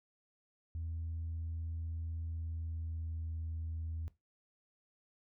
sine tone with pitch glide, 82 to 81.1 Hz, E2 to E2, -9 to -28 cents, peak -36 dBFS, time 0.75-4.08 s, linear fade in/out 0 ms, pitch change -19 cents, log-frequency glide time 2.22-3.34 s, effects noise-tail reverb RT60 0.2 s tail -18 dB re dry + tanh soft clip ceiling -34 dBFS

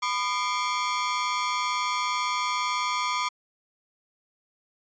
sawtooth ring-modulated tone, 1108.7 Hz, C#6, in tune, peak -18 dBFS, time 0.02-3.29 s, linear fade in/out 10 ms, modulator 109 Hz, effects resampled to 16000 Hz

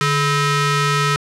sawtooth ring-modulated tone, 574 Hz, D5, 40 cents flat, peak -8 dBFS, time 0.01-1.16 s, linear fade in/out 0 ms, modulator 722 Hz, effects low-pass 8000 Hz 12 dB/octave

